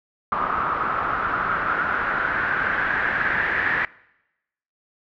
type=noise with low-pass filter sweep; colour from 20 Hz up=white; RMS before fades=-23 dBFS; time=0.32-3.85 s; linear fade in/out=0 ms; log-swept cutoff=1200 to 1800 Hz; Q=6.1; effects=noise-tail reverb RT60 0.9 s tail -22 dB re dry + low-pass 3000 Hz 12 dB/octave